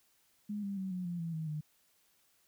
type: tone with pitch steps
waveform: sine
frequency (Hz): 207.7 / 198.66 / 190.02 / 181.76 / 173.85 / 166.29 / 159.05 / 152.13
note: G#3 / G3 / F#3 / F#3 / F3 / E3 / D#3 / D#3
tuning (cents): 0 / +23 / +46 / -31 / -8 / +15 / +38 / -39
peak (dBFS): -35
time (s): 0.49-1.61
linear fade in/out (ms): 10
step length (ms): 140
effects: white hiss -71 dBFS RMS until 2.47 s